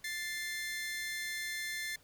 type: tone pair together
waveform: sawtooth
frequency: 1760 / 2093 Hz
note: A6 / C7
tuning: 0 / 0 cents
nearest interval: minor third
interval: 300 cents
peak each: -36 / -36 dBFS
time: 0.04-1.96 s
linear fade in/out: 5 ms
effects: pink hiss -64 dBFS RMS until 2.03 s